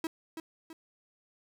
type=tone with echo; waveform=45% pulse; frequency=323.4 Hz; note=E4; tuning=33 cents flat; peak=-31 dBFS; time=0.04-0.07 s; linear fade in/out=2 ms; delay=330 ms; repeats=2; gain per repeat=-7 dB; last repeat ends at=0.73 s; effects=none